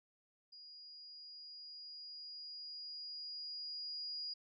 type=tone with level ramp; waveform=sine; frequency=4874 Hz; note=D#8; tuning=37 cents flat; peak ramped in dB=-53 to -40 dBFS; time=0.52-4.34 s; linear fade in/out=10 ms; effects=none